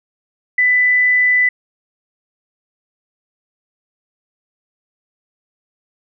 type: tone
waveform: sine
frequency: 1993 Hz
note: B6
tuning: 15 cents sharp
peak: -10 dBFS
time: 0.58-1.49 s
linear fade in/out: 5 ms
effects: none